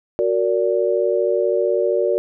sine chord, Gb augmented, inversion none, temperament just, 370 / 462.5 / 578.1 Hz, Gb4 / Bb4 / D5, 0 / -14 / -27 cents, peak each -20 dBFS, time 0.19-2.18 s, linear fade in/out 0 ms, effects none

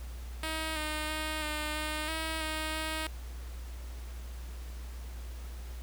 5% pulse tone with pitch steps, 316.7 / 306.8 / 310.2 / 303.7 / 306.6 / 319.5 / 312.6 / 314.8 Hz, D#4 / D#4 / D#4 / D#4 / D#4 / D#4 / D#4 / D#4, +31 / -24 / -5 / -42 / -25 / +46 / +8 / +20 cents, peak -22 dBFS, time 0.43-3.07 s, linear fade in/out 2 ms, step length 330 ms, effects added 60 Hz sine -39 dBFS peak until 5.82 s + pink hiss -53 dBFS RMS until 5.82 s

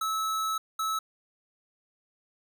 square tone bursts at uneven times, 1300 Hz, E6, 24 cents flat, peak -28 dBFS, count 2, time 0.01-0.58 / 0.79-0.99 s, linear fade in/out 5 ms, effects none

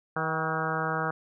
harmonic tone with a mistuned harmonic, 160 Hz, D#3, 49 cents sharp, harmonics 1 / 2 / 3 / 4 / 5 / 6 / 7 / 8 / 9 / 10, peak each -34 / -40 / -35 / -38 / -35 / -38 / -36 / -34 / -34 / -38 dBFS, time 0.16-1.11 s, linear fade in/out 5 ms, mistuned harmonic 5, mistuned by -44 cents, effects none

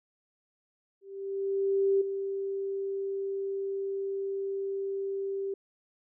sine tone with ADSR envelope, 392 Hz, G4, in tune, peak -21 dBFS, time 1.01-5.54 s, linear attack 1000 ms, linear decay 8 ms, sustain -9 dB, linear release 4 ms, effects none

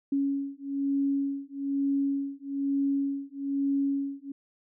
sine beating tone pair, 277.2 / 278.3 Hz, C#4 / C#4, 0 / +7 cents, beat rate 1.1 Hz, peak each -29 dBFS, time 0.12-4.32 s, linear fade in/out 5 ms, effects none

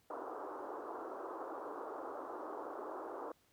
pink band-pass noise, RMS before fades -45 dBFS, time 0.1-3.32 s, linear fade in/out 5 ms, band 310 to 1300 Hz, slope 48 dB/octave, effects pink hiss -72 dBFS RMS until 3.52 s + high-pass 80 Hz 12 dB/octave

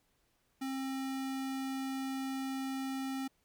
square tone, 266.8 Hz, C4, 34 cents sharp, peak -36 dBFS, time 0.61-3.28 s, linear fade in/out 10 ms, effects pink hiss -75 dBFS RMS until 3.44 s

